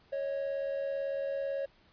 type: tone pair together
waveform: triangle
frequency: 552 / 630 Hz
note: C#5 / D#5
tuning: -7 / +21 cents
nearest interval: major second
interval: 228 cents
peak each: -30 / -39 dBFS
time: 0.12-1.66 s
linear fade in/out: 10 ms
effects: pink hiss -64 dBFS RMS until 1.92 s + resampled to 11025 Hz